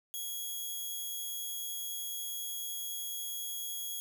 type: tone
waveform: 5% pulse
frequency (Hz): 3319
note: G#7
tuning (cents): -2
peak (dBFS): -28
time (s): 0.14-4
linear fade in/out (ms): 0
effects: 10-bit